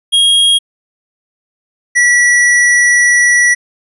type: tone pair in turn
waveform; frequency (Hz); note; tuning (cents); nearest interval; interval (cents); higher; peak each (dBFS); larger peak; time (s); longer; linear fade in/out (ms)
square; 3270 / 1944.4; G#7 / B6; -28 / -28; major sixth; 900; first; -7; neither; 0.12-0.59 / 1.95-3.55; second; 20
effects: resampled to 24000 Hz